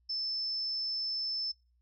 sine tone, 5274 Hz, E8, in tune, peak -32 dBFS, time 0.09-1.52 s, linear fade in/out 10 ms, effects noise-tail reverb RT60 0.3 s tail -23 dB re dry + added 60 Hz sine -67 dBFS peak until 1.81 s

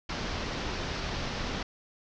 pink low-pass noise, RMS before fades -34 dBFS, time 0.09-1.63 s, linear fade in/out 5 ms, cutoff 5800 Hz, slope 48 dB/octave, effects none

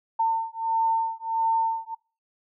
sine beating tone pair, 902 / 903.5 Hz, A5 / A5, +43 / +46 cents, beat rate 1.5 Hz, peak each -25 / -25 dBFS, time 0.19-1.95 s, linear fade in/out 10 ms, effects noise-tail reverb RT60 0.4 s tail -26 dB re dry

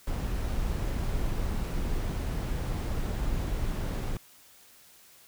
brown noise, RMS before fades -30 dBFS, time 0.07-4.17 s, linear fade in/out 2 ms, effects white hiss -56 dBFS RMS until 5.27 s

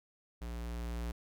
square tone with level ramp, 58.6 Hz, A#1, 10 cents sharp, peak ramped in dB -40 to -36 dBFS, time 0.41-1.12 s, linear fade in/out 10 ms, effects none

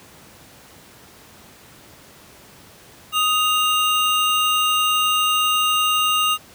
square tone pair together, 1247 / 2799 Hz, D#6 / F7, +3 / +3 cents, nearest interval octave + major second, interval 1400 cents, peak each -20 dBFS, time 3.12-6.38 s, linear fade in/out 50 ms, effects pink hiss -46 dBFS RMS until 6.54 s + high-pass 80 Hz 12 dB/octave

